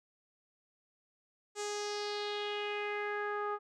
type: tone with low-pass filter sweep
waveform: sawtooth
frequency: 414.2 Hz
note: G#4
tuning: 5 cents flat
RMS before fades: -37 dBFS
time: 1.55-3.59 s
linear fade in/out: 50 ms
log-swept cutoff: 7500 to 1200 Hz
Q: 3.3
effects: none